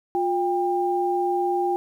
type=tone pair together; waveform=sine; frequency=355 / 797 Hz; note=F4 / G5; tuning=+28 / +28 cents; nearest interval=octave + major second; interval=1400 cents; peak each=-23 dBFS; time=0.15-1.76 s; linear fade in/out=0 ms; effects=9-bit